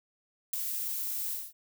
violet noise with ADSR envelope, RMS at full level -27 dBFS, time 0.53-1.53 s, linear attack 6 ms, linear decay 7 ms, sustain -7 dB, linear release 220 ms, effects none

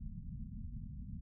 pink low-pass noise, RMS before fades -45 dBFS, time 0-1.21 s, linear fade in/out 10 ms, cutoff 240 Hz, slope 96 dB/octave, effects none

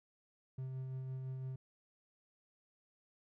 triangle tone with tremolo, 130.81 Hz, C3, in tune, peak -37 dBFS, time 0.58-1.56 s, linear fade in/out 5 ms, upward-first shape sine, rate 5.9 Hz, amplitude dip 25%, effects none

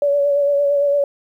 sine tone with vibrato, 570 Hz, C#5, 48 cents sharp, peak -13 dBFS, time 0.02-1.04 s, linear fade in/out 2 ms, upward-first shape sine, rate 8.8 Hz, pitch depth 27 cents each way, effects 9-bit

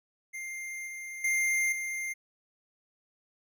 square tone with level steps, 2105 Hz, C7, 10 cents sharp, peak -37 / -39 / -26 / -33 dBFS, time 0.33-2.14 s, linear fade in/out 20 ms, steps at 0.87 / 1.24 / 1.72 s, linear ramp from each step 5 ms, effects resampled to 32000 Hz

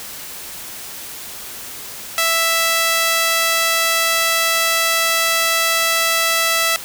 sawtooth tone with high-pass filter, 660 Hz, E5, 2 cents sharp, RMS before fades -17 dBFS, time 2.18-6.76 s, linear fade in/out 0 ms, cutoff 1500 Hz, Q 0.69, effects white hiss -32 dBFS RMS until 6.84 s

